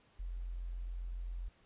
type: tone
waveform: sine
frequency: 43.65 Hz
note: F1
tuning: in tune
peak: -38 dBFS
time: 0.19-1.49 s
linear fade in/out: 10 ms
effects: pink hiss -68 dBFS RMS until 1.65 s + resampled to 8000 Hz